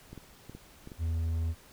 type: clicks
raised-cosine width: 3 ms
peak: -31 dBFS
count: 6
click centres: 0.13 / 0.177 / 0.496 / 0.55 / 0.874 / 0.918 s
type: tone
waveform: triangle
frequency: 82 Hz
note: E2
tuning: 9 cents flat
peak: -26 dBFS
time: 0.98-1.55 s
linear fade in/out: 50 ms
effects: pink hiss -56 dBFS RMS until 1.72 s